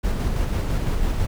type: noise with tremolo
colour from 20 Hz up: brown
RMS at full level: -21 dBFS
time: 0.03-1.27 s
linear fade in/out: 20 ms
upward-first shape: square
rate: 6 Hz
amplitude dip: 25%
effects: none